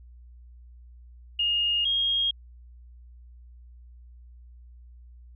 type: tone pair in turn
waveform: sine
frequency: 2845 / 3255 Hz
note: F7 / G#7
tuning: +31 / -36 cents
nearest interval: major second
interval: 233 cents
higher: second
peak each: -22 dBFS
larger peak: neither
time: 1.39-1.85 / 1.85-2.31 s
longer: neither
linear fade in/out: 5 ms
effects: added 60 Hz sine -46 dBFS peak until 5.35 s